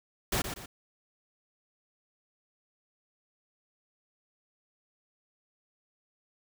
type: noise with echo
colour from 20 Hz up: pink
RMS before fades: -29 dBFS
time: 0.32-0.42 s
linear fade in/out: 5 ms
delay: 120 ms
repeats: 2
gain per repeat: -8 dB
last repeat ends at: 0.66 s
effects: none